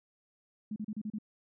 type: tone bursts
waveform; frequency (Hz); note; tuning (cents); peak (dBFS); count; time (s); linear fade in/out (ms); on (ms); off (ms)
sine; 212.7; G#3; +42; -34; 6; 0.71-1.186; 5; 51; 34
effects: none